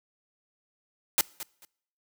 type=noise with echo; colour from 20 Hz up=white; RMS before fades=-22 dBFS; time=1.18-1.21 s; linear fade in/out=0 ms; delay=220 ms; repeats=2; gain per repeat=-15 dB; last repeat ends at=1.65 s; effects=noise-tail reverb RT60 0.7 s tail -24 dB re dry + high-pass 80 Hz 12 dB/octave